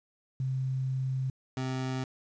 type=tone pair in turn; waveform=sine / 25% pulse; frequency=131.4 / 130.19 Hz; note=C3 / C3; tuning=+8 / -8 cents; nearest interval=unison; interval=16 cents; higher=first; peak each=-28 / -27 dBFS; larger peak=second; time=0.4-1.3 / 1.57-2.04 s; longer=first; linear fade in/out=2 ms; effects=resampled to 16000 Hz + 10-bit